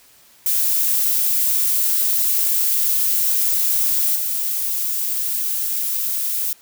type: noise with level steps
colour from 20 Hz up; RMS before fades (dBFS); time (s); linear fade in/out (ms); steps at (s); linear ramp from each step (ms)
violet; -18 / -22; 0.46-6.53; 2; 4.15; 10
effects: white hiss -51 dBFS RMS until 6.61 s